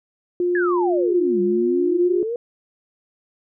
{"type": "tone", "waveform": "sine", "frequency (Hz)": 354.1, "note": "F4", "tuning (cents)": 24, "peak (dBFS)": -17, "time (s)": [0.4, 2.23], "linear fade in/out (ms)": 2}
{"type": "exponential two-way sweep", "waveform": "sine", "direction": "down then up", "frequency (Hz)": [1760, 190.5, 487.6], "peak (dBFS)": -22, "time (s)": [0.55, 2.36], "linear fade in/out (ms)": 2, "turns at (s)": 1.41}
{"effects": []}